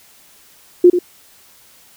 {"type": "tone with echo", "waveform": "sine", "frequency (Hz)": 355.2, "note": "F4", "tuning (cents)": 29, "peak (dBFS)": -3, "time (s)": [0.84, 0.9], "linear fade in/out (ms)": 5, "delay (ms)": 90, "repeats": 1, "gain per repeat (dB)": -9, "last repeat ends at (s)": 0.99, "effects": ["white hiss -48 dBFS RMS until 1.96 s"]}